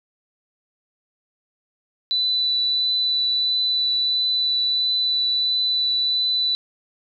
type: tone with vibrato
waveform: sine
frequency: 3980 Hz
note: B7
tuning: 13 cents sharp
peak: -18 dBFS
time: 2.11-6.55 s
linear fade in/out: 0 ms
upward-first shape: triangle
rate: 1.5 Hz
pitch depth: 9 cents each way
effects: none